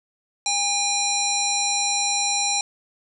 harmonic tone, 810 Hz, G#5, 43 cents flat, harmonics 1 / 3 / 5 / 7 / 9 / 10, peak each -27 / -29 / -26 / -26 / -28 / -29 dBFS, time 0.46-2.61 s, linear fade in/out 2 ms, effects 9-bit

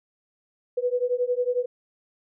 sine beating tone pair, 488 / 499 Hz, B4 / B4, -21 / +18 cents, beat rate 11 Hz, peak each -25 dBFS, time 0.77-1.66 s, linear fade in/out 10 ms, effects none

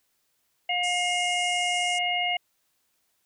harmonic tone, 713 Hz, F5, 36 cents sharp, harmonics 1 / 3 / 4, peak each -28 / -28 / -28 dBFS, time 0.69-2.37 s, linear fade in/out 5 ms
white band-pass noise, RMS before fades -37 dBFS, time 0.83-1.99 s, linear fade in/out 10 ms, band 5200 to 9500 Hz, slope 96 dB/octave
effects white hiss -72 dBFS RMS until 3.25 s

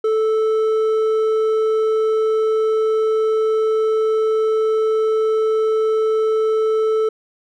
sine tone with hard clipping, 438.3 Hz, A4, 7 cents flat, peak -16 dBFS, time 0.04-7.09 s, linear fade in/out 5 ms, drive 5 dB, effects none

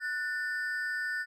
triangle ring-modulated tone, 1632 Hz, G#6, 31 cents flat, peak -26 dBFS, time 0-1.26 s, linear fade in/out 50 ms, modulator 155 Hz, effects none

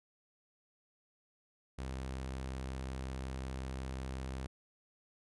sawtooth tone, 65.5 Hz, C2, 2 cents sharp, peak -35 dBFS, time 1.78-4.47 s, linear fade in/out 10 ms, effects resampled to 24000 Hz

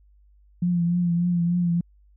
sine tone with vibrato, 173.7 Hz, F3, 9 cents flat, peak -19 dBFS, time 0.62-1.81 s, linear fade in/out 5 ms, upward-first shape triangle, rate 3.4 Hz, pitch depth 43 cents each way, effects added 50 Hz sine -53 dBFS peak until 2.16 s

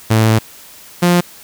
sawtooth tone pair in turn, 110.7 / 175.73 Hz, A2 / F3, +11 / +11 cents, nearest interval minor sixth, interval 800 cents, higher second, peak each -5 dBFS, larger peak neither, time 0.1-0.39 / 1.02-1.21 s, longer first, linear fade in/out 10 ms, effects white hiss -39 dBFS RMS until 1.43 s

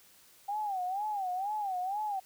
sine tone with vibrato, 786 Hz, G5, 4 cents sharp, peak -31 dBFS, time 0.48-2.2 s, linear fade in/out 10 ms, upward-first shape sine, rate 2.1 Hz, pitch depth 150 cents each way, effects white hiss -60 dBFS RMS until 2.25 s

